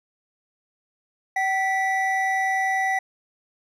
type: tone pair together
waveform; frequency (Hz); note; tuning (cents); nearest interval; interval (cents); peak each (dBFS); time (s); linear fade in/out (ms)
triangle; 765.1 / 1965; G5 / B6; -42 / -9; octave + major third; 1633; -21 / -22; 1.36-2.99; 5
effects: none